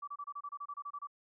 sine tone bursts, 1154 Hz, D6, 31 cents flat, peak -39 dBFS, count 13, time 0.02-1.072 s, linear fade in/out 10 ms, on 56 ms, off 27 ms, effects none

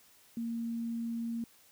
sine tone, 231.4 Hz, A#3, 13 cents flat, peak -33 dBFS, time 0.37-1.44 s, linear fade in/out 2 ms, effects white hiss -62 dBFS RMS until 1.71 s

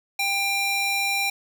square tone with high-pass filter, 794 Hz, G5, 22 cents sharp, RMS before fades -24 dBFS, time 0.19-1.3 s, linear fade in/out 5 ms, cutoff 1700 Hz, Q 1.7, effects none

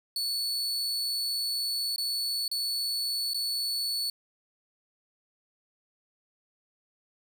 40% pulse tone with dropouts, 4438 Hz, C#8, 1 cent sharp, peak -27 dBFS, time 0.16-4.1 s, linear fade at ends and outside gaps 2 ms, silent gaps 1.961-1.981 / 2.48-2.514 / 3.335-3.344 s, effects none

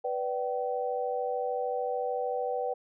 sine chord, G major, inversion first, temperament equal with one note detuned, 493.9 / 587.3 / 768.7 Hz, B4 / D5 / G5, 0 / 0 / -34 cents, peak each -31 / -36 / -33 dBFS, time 0.04-2.74 s, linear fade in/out 10 ms, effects none

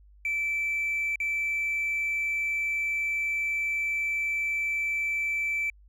triangle tone with dropouts, 2324 Hz, D7, 19 cents flat, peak -23 dBFS, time 0.25-5.7 s, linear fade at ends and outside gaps 2 ms, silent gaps 1.158-1.201 s, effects tanh soft clip ceiling -22 dBFS + added 50 Hz sine -52 dBFS peak until 5.88 s

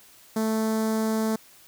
sawtooth tone with notch filter, 220 Hz, A3, in tune, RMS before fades -25 dBFS, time 0.36-1.36 s, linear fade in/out 5 ms, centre 2700 Hz, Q 0.65, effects white hiss -53 dBFS RMS until 1.67 s

